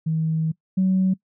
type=tone pair in turn; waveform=sine; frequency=159.6 / 188 Hz; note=D#3 / F#3; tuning=+44 / +28 cents; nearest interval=minor third; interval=284 cents; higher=second; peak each=-19 / -15 dBFS; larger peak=second; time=0.06-0.52 / 0.77-1.14 s; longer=first; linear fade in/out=10 ms; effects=noise-tail reverb RT60 0.1 s tail -22 dB re dry + tanh soft clip ceiling -12 dBFS